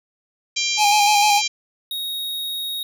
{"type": "harmonic tone", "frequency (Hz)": 793, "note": "G5", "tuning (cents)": 20, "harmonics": [3, 4, 5, 6, 7, 8, 9], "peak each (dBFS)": [-25, -26, -27, -28, -28, -29, -30], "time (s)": [0.56, 1.48], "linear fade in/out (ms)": 10}
{"type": "tone with vibrato", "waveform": "square", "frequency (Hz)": 830.6, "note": "G#5", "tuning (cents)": 0, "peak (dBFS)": -15, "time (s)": [0.77, 1.42], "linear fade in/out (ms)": 50, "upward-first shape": "square", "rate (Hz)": 6.6, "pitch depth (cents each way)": 30}
{"type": "tone", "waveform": "square", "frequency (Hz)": 3758, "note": "A#7", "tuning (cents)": 13, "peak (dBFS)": -25, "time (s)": [1.91, 2.83], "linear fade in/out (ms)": 2}
{"effects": []}